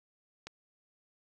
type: click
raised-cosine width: 0.2 ms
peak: -25 dBFS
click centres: 0.47 s
effects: none